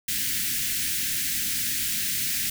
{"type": "band-stop noise", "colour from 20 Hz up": "white", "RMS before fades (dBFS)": -27, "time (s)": [0.08, 2.5], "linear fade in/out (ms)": 5, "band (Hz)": [310, 1600], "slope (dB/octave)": 48, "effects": []}